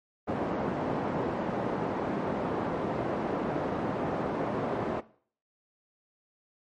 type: band-pass noise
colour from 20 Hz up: pink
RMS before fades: -31 dBFS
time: 0.27-5.01 s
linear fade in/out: 20 ms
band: 200 to 860 Hz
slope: 12 dB/octave
effects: noise-tail reverb RT60 0.5 s tail -18 dB re dry + MP3 48 kbps